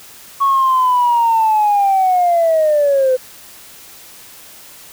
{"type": "linear sweep", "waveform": "sine", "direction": "down", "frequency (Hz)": [1112, 505], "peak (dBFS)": -9, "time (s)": [0.4, 3.17], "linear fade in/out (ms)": 20, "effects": ["tanh soft clip ceiling -6 dBFS", "white hiss -39 dBFS RMS until 4.92 s"]}